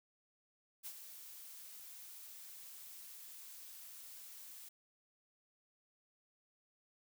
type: noise with ADSR envelope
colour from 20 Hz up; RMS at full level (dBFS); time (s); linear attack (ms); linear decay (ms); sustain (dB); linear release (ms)
blue; -45; 0.83-4.69; 34; 64; -8; 8
effects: none